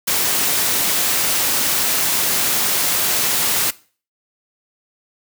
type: noise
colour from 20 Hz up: white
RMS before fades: -18 dBFS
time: 0.07-3.71 s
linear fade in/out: 10 ms
effects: noise-tail reverb RT60 0.4 s tail -20 dB re dry + high-pass 100 Hz 12 dB/octave